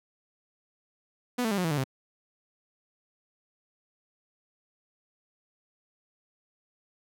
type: tone with pitch steps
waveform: sawtooth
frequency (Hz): 246.9 / 222.5 / 200.5 / 180.74 / 162.89 / 146.81 / 132.31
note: B3 / A3 / G3 / F#3 / E3 / D3 / C3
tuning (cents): 0 / +20 / +39 / -40 / -20 / 0 / +20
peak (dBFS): -22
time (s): 1.38-1.842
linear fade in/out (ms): 10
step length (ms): 66
effects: none